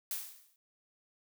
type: noise with exponential decay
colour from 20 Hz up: blue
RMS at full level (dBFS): -34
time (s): 0.11-0.56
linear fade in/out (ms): 2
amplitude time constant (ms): 97
effects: none